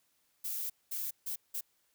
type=noise bursts at uneven times; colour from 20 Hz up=violet; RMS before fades=-37 dBFS; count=4; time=0.44-0.7 / 0.91-1.11 / 1.26-1.36 / 1.54-1.61 s; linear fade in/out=10 ms; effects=white hiss -74 dBFS RMS until 1.94 s